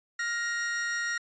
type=tone pair together; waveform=45% pulse; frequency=1407 / 1878.1 Hz; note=F6 / A#6; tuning=+12 / +12 cents; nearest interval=perfect fourth; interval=500 cents; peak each=-34 / -30 dBFS; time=0.19-1.18 s; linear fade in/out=5 ms; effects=resampled to 16000 Hz